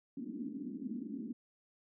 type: band-pass noise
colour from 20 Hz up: white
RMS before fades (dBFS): -42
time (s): 0.17-1.33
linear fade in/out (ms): 5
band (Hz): 210 to 290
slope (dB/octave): 48
effects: none